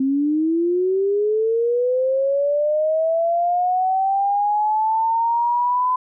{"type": "linear sweep", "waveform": "sine", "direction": "up", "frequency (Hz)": [262.1, 1014], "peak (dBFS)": -16, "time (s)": [0, 5.96], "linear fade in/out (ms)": 5, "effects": []}